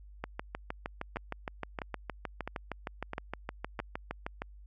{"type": "two click trains", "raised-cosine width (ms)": 0.5, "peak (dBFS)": [-21, -20], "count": [5, 28], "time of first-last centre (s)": [[1.16, 3.792], [0.24, 4.42]], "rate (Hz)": [1.52, 6.46], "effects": ["added 50 Hz sine -49 dBFS peak until 4.66 s"]}